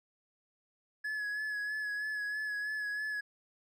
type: tone with vibrato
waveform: triangle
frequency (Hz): 1697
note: G#6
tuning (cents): +37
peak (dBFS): -32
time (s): 1.04-3.21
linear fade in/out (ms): 10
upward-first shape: sine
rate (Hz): 3.1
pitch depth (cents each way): 29
effects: none